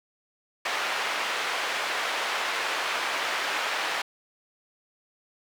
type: band-pass noise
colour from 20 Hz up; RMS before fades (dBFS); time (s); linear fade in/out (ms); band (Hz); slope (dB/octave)
white; -29; 0.65-4.02; 5; 600 to 2400; 12
effects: none